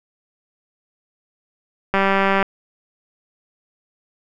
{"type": "click train", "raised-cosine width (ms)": 0.5, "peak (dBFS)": -3, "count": 96, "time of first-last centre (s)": [1.94, 2.427], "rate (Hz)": 195, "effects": []}